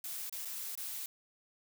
blue noise with dropouts, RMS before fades -41 dBFS, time 0.04-1.06 s, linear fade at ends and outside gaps 2 ms, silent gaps 0.296-0.325 / 0.45-0.454 / 0.753-0.775 s, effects none

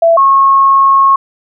sine tone pair in turn, 667 / 1090.5 Hz, E5 / C#6, +20 / -29 cents, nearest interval major sixth, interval 851 cents, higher second, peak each -4 dBFS, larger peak neither, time 0.02-0.17 / 0.17-1.16 s, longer second, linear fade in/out 5 ms, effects none

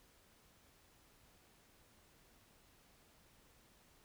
silence, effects pink hiss -68 dBFS RMS until 4.04 s

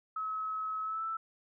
sine tone with pitch glide, 1286 to 1322.2 Hz, E6 to E6, -43 to +5 cents, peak -33 dBFS, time 0.16-1.17 s, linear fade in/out 5 ms, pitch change +48 cents, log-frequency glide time 0.82-1.04 s, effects none

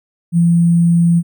sine tone with sample-and-hold, 170 Hz, F3, 46 cents flat, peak -8 dBFS, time 0.32-1.23 s, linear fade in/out 50 ms, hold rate 8820 Hz, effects none

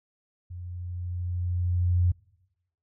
sine tone with level ramp, 88.7 Hz, F2, 27 cents sharp, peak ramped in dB -36 to -18 dBFS, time 0.5-2.12 s, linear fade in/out 10 ms, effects noise-tail reverb RT60 1.0 s tail -25 dB re dry

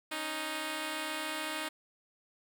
5% pulse tone pair together, 277.2 / 311 Hz, C#4 / D#4, 0 / -1 cents, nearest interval major second, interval 199 cents, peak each -31 / -24 dBFS, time 0.11-1.69 s, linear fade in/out 10 ms, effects none

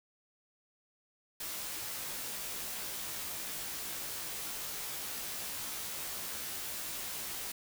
white noise with comb filter, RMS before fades -40 dBFS, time 1.4-7.52 s, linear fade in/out 5 ms, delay 17 ms, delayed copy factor -0.95, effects none

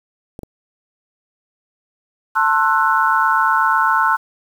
clicks, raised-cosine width 2 ms, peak -18 dBFS, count 2, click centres 0.391 / 0.433 s
sine chord, F# half-diminished seventh, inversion first, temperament just, 888 / 1065.6 / 1332 / 1480 Hz, A5 / C6 / E6 / F#6, +16 / +31 / +18 / 0 cents, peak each -18 dBFS, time 2.35-4.17 s, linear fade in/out 20 ms
effects 7-bit

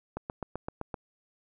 click train, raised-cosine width 1 ms, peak -20 dBFS, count 7, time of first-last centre 0.17-0.942 s, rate 7.77 Hz, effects none

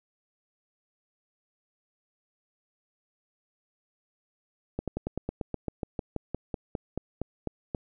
slowing click train, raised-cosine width 2 ms, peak -17 dBFS, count 19, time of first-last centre 4.79-7.748 s, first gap 87 ms, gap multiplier 1.07, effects none

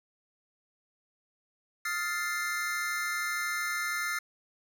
square chord, F dominant seventh, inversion third, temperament equal with one note detuned, 1264.1 / 1396.9 / 1760 / 2093 Hz, Eb6 / F6 / A6 / C7, +27 / 0 / 0 / 0 cents, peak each -40 / -36 / -37 / -35 dBFS, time 1.85-4.19 s, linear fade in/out 5 ms, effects none

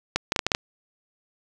clicks, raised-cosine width 0.2 ms, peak -4 dBFS, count 7, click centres 0.16 / 0.321 / 0.362 / 0.392 / 0.466 / 0.518 / 0.549 s, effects none

